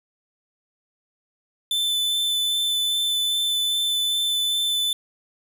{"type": "tone with vibrato", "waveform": "45% pulse", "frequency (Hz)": 3520, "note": "A7", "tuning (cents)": 0, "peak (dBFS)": -20, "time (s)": [1.71, 4.93], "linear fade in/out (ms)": 2, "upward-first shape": "sine", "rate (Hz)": 2.5, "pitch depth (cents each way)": 9, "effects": []}